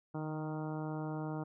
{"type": "harmonic tone with a mistuned harmonic", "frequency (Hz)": 155.2, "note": "D#3", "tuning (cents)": -4, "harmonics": [1, 2, 3, 4, 5, 6, 7, 8, 9], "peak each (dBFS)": [-39, -41, -47, -48, -48, -50, -55, -54, -55], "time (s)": [0.14, 1.44], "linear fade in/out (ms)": 10, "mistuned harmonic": 1, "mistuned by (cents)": -17, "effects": []}